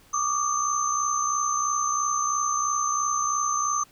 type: tone cluster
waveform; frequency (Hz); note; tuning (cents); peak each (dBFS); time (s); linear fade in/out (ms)
sine; 1147 / 1210 / 6230; D6 / D#6 / G8; -41 / -49 / -12; -27; 0.13-3.84; 10
effects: pink hiss -56 dBFS RMS until 3.91 s

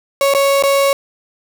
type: tone with dropouts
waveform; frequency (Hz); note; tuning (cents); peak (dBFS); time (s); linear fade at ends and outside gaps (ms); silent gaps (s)
35% pulse; 554.4; C#5; 0; -9; 0.21-0.93; 1; 0.338-0.348 / 0.625-0.636
effects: none

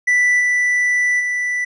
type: tone with level steps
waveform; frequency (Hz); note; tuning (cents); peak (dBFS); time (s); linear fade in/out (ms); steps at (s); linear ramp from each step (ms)
triangle; 1975.5; B6; 0; -10 / -12 / -16; 0.07-1.65; 10; 0.39 / 1.19; 20
effects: resampled to 24000 Hz

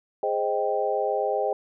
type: chord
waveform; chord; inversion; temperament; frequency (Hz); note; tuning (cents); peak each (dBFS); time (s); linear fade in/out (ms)
sine; Ab major seventh; none; equal; 415.3 / 523.3 / 622.3 / 784; Ab4 / C5 / Eb5 / G5; 0 / 0 / 0 / 0; -28; 0.23-1.53; 2
effects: none

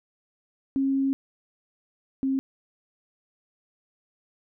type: tone pair in turn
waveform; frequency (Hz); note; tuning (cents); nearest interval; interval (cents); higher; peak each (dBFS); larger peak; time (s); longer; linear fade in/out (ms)
sine; 271.1 / 267.8; C#4 / C4; -38 / +40; unison; 22; first; -21 / -22; first; 0.76-1.13 / 2.23-2.39; first; 0
effects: none

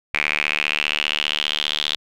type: tone with band-pass filter sweep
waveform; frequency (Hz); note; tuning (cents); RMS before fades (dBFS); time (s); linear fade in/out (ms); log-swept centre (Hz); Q
sawtooth; 75; D2; +37; -23; 0.14-1.96; 5; 2300 to 3500; 5.8
effects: none

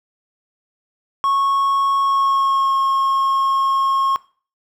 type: tone with pitch glide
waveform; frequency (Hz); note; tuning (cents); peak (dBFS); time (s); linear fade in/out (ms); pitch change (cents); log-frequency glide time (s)
triangle; 1100 to 1083; C#6 to C#6; -14 to -41; -13; 1.24-4.16; 0; -27; 2-2.75
effects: noise-tail reverb RT60 0.4 s tail -19 dB re dry

